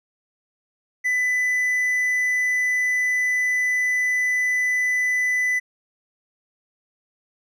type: tone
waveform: triangle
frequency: 1997 Hz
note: B6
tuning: 19 cents sharp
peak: -17 dBFS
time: 1.04-5.6 s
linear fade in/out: 20 ms
effects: none